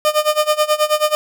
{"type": "tone with tremolo", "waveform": "30% pulse", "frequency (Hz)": 607, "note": "D#5", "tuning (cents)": -43, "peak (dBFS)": -8, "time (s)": [0.05, 1.15], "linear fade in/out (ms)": 0, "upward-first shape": "sine", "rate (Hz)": 9.3, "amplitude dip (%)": 90, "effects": []}